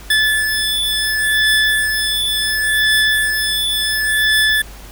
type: beating tone pair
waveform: 25% pulse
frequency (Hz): 1735 / 1735.7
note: A6 / A6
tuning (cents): -25 / -24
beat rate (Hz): 0.7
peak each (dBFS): -13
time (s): 0.1-4.62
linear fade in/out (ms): 5
effects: added 50 Hz sine -34 dBFS peak until 4.91 s + pink hiss -39 dBFS RMS until 4.91 s